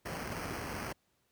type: noise with sample-and-hold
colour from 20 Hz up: pink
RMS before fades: -39 dBFS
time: 0.05-0.93 s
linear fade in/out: 10 ms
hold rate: 3675 Hz
effects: pink hiss -75 dBFS RMS until 1.31 s + high-pass 60 Hz 12 dB/octave